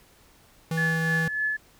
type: tone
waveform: square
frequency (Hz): 162.6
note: E3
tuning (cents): -23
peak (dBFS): -26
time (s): 0.71-1.28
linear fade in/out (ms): 2
type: tone with tremolo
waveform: sine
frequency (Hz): 1722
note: A6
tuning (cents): -38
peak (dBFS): -22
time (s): 0.77-1.57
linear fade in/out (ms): 10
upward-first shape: triangle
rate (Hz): 3.3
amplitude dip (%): 60
effects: pink hiss -57 dBFS RMS until 1.79 s